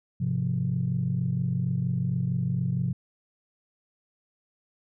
sine chord, F minor, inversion first, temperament equal with one note detuned, 103.83 / 130.28 / 174.61 Hz, Ab2 / C3 / F3, 0 / -7 / 0 cents, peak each -32 / -26 / -28 dBFS, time 0.2-2.93 s, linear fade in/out 10 ms, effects tanh soft clip ceiling -16 dBFS

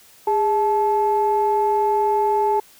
sine tone pair together, 409.7 / 868.1 Hz, G#4 / A5, -24 / -24 cents, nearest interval octave + minor second, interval 1300 cents, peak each -19 / -17 dBFS, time 0.27-2.6 s, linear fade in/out 5 ms, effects tanh soft clip ceiling -9 dBFS + white hiss -50 dBFS RMS until 2.79 s

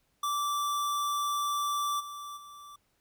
square tone with level steps, 1166 Hz, D6, 13 cents flat, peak -29 / -40 / -47 dBFS, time 0.23-2.76 s, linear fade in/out 5 ms, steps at 1.99 / 2.36 s, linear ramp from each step 20 ms, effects pink hiss -73 dBFS RMS until 3 s

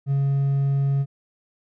triangle tone with hard clipping, 138.59 Hz, C#3, in tune, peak -19 dBFS, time 0.06-1.06 s, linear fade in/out 50 ms, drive 5 dB, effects none

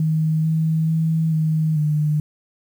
sine tone with pitch steps, 157.7 / 159.7 / 161.1 / 157.4 / 151.1 Hz, D#3 / D#3 / E3 / D#3 / D3, +24 / +45 / -39 / +20 / +50 cents, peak -16 dBFS, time 0-2.2 s, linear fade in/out 2 ms, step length 440 ms, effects 8-bit

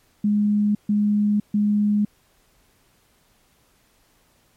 sine tone bursts, 207.7 Hz, G#3, in tune, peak -16 dBFS, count 3, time 0.24-2.05 s, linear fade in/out 5 ms, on 510 ms, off 140 ms, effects pink hiss -61 dBFS RMS until 4.56 s + MP3 64 kbps

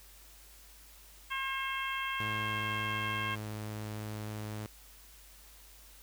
harmonic tone, 536 Hz, C5, 42 cents sharp, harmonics 2 / 3 / 4 / 5 / 6, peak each -37 / -39 / -40 / -41 / -42 dBFS, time 1.3-3.36 s, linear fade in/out 20 ms
sawtooth tone with pitch glide, 107.3 to 106.68 Hz, A2 to G#2, -43 to +47 cents, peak -34 dBFS, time 2.2-4.66 s, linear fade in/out 0 ms, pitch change -10 cents, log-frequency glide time 2.5-2.55 s
effects added 50 Hz sine -57 dBFS peak until 6.02 s + white hiss -57 dBFS RMS until 6.02 s

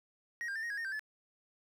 triangle tone with pitch steps, 1884 / 1600 / 1787 / 1871 / 1653 / 1837 / 1568 / 1728 Hz, A#6 / G6 / A6 / A#6 / G#6 / A#6 / G6 / A6, +18 / +35 / +26 / +6 / -9 / -26 / 0 / -32 cents, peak -34 dBFS, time 0.41-0.994 s, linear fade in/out 0 ms, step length 73 ms, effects 12-bit

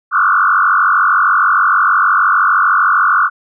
sine tone with frequency modulation, 1292 Hz, E6, 35 cents flat, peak -8 dBFS, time 0.11-3.3 s, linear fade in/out 50 ms, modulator 46.5 Hz, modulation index 4.1, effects none

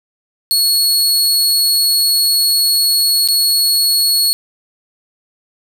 sawtooth tone with dropouts, 4352 Hz, C#8, 33 cents flat, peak -8 dBFS, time 0.51-4.33 s, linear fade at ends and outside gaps 0 ms, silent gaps 3.276-3.286 s, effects none

